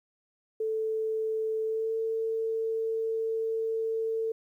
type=tone with pitch glide; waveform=sine; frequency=440 to 447.7 Hz; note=A4 to A4; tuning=0 to +30 cents; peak=-27 dBFS; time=0.6-4.32 s; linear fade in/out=5 ms; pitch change=+30 cents; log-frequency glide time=1.65-1.94 s; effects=11-bit